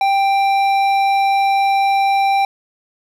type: tone with hard clipping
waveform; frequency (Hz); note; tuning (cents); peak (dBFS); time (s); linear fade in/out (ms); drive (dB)
sine; 787; G5; +7; -14; 0.01-2.45; 2; 10
effects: none